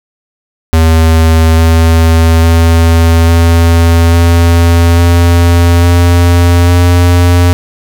square tone with pitch steps, 81 / 81.94 / 82.89 / 83.86 / 84.83 / 85.82 / 86.81 / 87.82 Hz, E2 / E2 / E2 / E2 / F2 / F2 / F2 / F2, -30 / -10 / +10 / +30 / -50 / -30 / -10 / +10 cents, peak -4 dBFS, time 0.73-7.53 s, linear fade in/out 0 ms, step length 850 ms, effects none

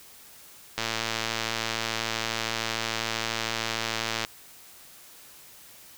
click train, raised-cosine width 0.2 ms, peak -10 dBFS, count 393, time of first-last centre 0.78-4.249 s, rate 113 Hz, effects white hiss -50 dBFS RMS until 5.97 s

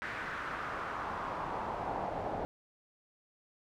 brown noise with band-pass filter sweep, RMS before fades -38 dBFS, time 0.02-2.45 s, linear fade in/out 0 ms, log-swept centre 1700 to 670 Hz, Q 2.5, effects none

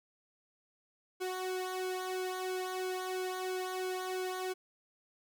sawtooth tone with flanger, 370.5 Hz, F#4, 2 cents sharp, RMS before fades -37 dBFS, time 1.2-4.54 s, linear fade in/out 20 ms, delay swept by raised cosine 1.6 to 2.32 ms, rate 3 Hz, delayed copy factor -0.8, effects none

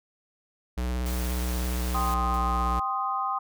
square tone with vibrato, 61.74 Hz, B1, in tune, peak -27 dBFS, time 0.77-2.8 s, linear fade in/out 10 ms, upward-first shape square, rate 17 Hz, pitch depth 29 cents each way
white noise, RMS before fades -39 dBFS, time 1.06-2.14 s, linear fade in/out 0 ms
sine chord, C minor, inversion second, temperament equal, 784 / 1046.5 / 1244.5 Hz, G5 / C6 / Eb6, 0 / 0 / 0 cents, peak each -31 / -30 / -29 dBFS, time 1.94-3.39 s, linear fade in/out 10 ms
white noise with exponential decay, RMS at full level -43 dBFS, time 2.34-2.46 s, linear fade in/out 0 ms, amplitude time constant 26 ms
effects none

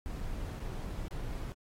brown noise with dropouts, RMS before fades -38 dBFS, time 0.06-1.52 s, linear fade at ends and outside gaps 0 ms, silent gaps 0.202-0.207 / 0.597-0.601 / 1.082-1.11 s, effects AAC 48 kbps

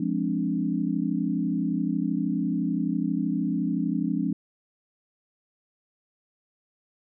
sine chord, D half-diminished seventh, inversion first, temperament equal, 174.61 / 207.7 / 261.6 / 293.7 Hz, F3 / Ab3 / C4 / D4, 0 / 0 / 0 / 0 cents, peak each -29 dBFS, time 0-4.33 s, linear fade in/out 5 ms, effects none

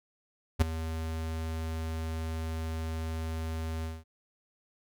square tone with ADSR envelope, 80.6 Hz, E2, 38 cents flat, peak -18 dBFS, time 0.59-4.04 s, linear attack 25 ms, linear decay 12 ms, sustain -15 dB, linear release 200 ms, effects none

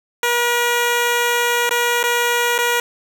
10% pulse tone with dropouts, 479.1 Hz, A#4, 47 cents sharp, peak -7 dBFS, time 0.23-2.8 s, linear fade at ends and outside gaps 2 ms, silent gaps 1.693-1.709 / 2.03-2.038 / 2.581-2.587 s, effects none

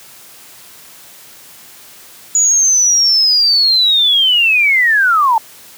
sine linear sweep, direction down, 6900 to 858 Hz, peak -8 dBFS, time 2.35-5.38 s, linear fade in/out 2 ms, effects white hiss -39 dBFS RMS until 5.77 s + high-pass 80 Hz 12 dB/octave

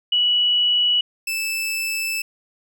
sine / sawtooth tone pair in turn, 2939 / 2633 Hz, F#7 / E7, -12 / -3 cents, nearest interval major second, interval 191 cents, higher first, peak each -15 / -19 dBFS, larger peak first, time 0.12-1.01 / 1.27-2.22 s, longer second, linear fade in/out 5 ms, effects none

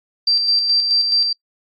sine tone with tremolo, 4699 Hz, D8, in tune, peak -12 dBFS, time 0.27-1.33 s, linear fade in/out 5 ms, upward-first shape square, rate 4.7 Hz, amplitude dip 40%, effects noise-tail reverb RT60 0.1 s tail -26 dB re dry + AAC 48 kbps

